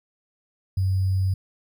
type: tone with sample-and-hold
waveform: sine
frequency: 94.7 Hz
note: F#2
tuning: 41 cents sharp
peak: -19 dBFS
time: 0.77-1.34 s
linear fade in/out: 5 ms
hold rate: 4900 Hz
effects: none